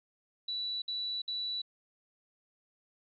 sine tone bursts, 3947 Hz, B7, 2 cents flat, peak -33 dBFS, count 3, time 0.48-1.618 s, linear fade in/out 5 ms, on 340 ms, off 59 ms, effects none

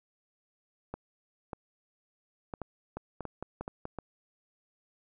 clicks, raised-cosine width 1 ms, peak -23 dBFS, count 12, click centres 0.94 / 1.532 / 2.538 / 2.617 / 2.97 / 3.207 / 3.253 / 3.426 / 3.61 / 3.679 / 3.854 / 3.987 s, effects none

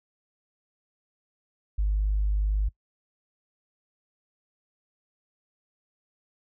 sine tone, 51 Hz, G#1, 31 cents flat, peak -21 dBFS, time 1.78-2.69 s, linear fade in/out 10 ms, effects noise-tail reverb RT60 0.1 s tail -22 dB re dry + tanh soft clip ceiling -17 dBFS

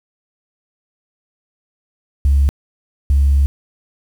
sine tone pair in turn, 69.6 / 69.6 Hz, C#2 / C#2, +8 / +8 cents, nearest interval unison, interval 0 cents, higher neither, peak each -8 dBFS, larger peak neither, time 2.25-2.49 / 3.1-3.46 s, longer second, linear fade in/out 0 ms, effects tanh soft clip ceiling -6 dBFS + 7-bit

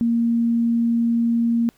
sine tone, 232.9 Hz, A#3, 1 cent flat, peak -16 dBFS, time 0.01-1.69 s, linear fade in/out 0 ms, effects pink hiss -59 dBFS RMS until 1.77 s

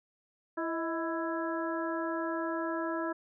harmonic tone with a mistuned harmonic, 331.7 Hz, E4, 11 cents sharp, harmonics 1 / 2 / 3 / 4 / 5, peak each -34 / -37 / -39 / -40 / -41 dBFS, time 0.57-3.13 s, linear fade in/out 10 ms, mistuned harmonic 2, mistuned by -63 cents, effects none

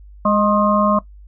harmonic tone with a mistuned harmonic, 206.8 Hz, G#3, 7 cents flat, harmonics 1 / 3 / 5 / 6, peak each -17 / -18 / -17 / -23 dBFS, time 0.25-0.99 s, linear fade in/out 5 ms, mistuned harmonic 5, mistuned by +49 cents, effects noise-tail reverb RT60 0.1 s tail -17 dB re dry + added 50 Hz sine -38 dBFS peak until 1.27 s

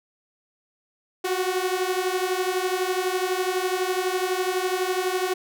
sawtooth beating tone pair, 363.5 / 375.5 Hz, F#4 / F#4, -31 / +26 cents, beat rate 12 Hz, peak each -22 dBFS, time 1.24-5.34 s, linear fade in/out 10 ms, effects none

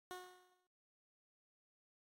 15% pulse tone with exponential decay, 364.3 Hz, F#4, 27 cents flat, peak -38 dBFS, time 0.11-0.67 s, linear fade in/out 0 ms, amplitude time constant 120 ms, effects AAC 48 kbps

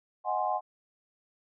sine chord, Ab dominant seventh, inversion second, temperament equal, 622.3 / 740 / 830.6 / 1046.5 Hz, Eb5 / Gb5 / Ab5 / C6, 0 / 0 / 0 / 0 cents, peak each -35 / -30 / -32 / -34 dBFS, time 0.24-0.61 s, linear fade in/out 50 ms, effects none

